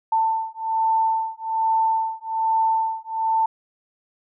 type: beating tone pair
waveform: sine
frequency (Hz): 891 / 892.2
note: A5 / A5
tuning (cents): +22 / +24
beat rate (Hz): 1.2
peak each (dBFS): -22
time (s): 0.12-3.46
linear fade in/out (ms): 5
effects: none